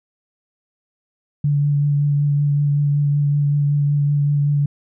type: tone with vibrato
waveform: sine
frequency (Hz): 144.6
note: D3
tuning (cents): -27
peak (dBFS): -14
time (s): 1.44-4.66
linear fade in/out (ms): 5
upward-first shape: triangle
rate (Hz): 5.3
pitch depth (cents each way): 19
effects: none